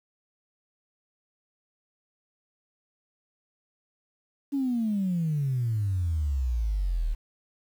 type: exponential sweep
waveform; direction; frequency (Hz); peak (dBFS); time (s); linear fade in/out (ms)
sine; down; 286.1 to 36.71; -23; 4.52-7.15; 20
effects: tanh soft clip ceiling -20 dBFS + 9-bit